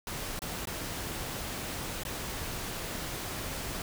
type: noise with dropouts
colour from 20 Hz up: pink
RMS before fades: -37 dBFS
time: 0.07-3.82 s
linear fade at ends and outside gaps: 2 ms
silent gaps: 0.392-0.419 / 0.655-0.671 / 2.035-2.05 s
effects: none